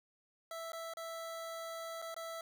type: tone with dropouts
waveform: 25% pulse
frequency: 659.3 Hz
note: E5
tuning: in tune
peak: -38 dBFS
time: 0.51-2.41 s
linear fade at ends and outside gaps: 2 ms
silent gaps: 0.72-0.731 / 0.937-0.97 / 2.018-2.023 / 2.144-2.164 s
effects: none